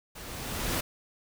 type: noise with level ramp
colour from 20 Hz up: pink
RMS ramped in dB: -44 to -28 dBFS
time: 0.15-0.81 s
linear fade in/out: 10 ms
effects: none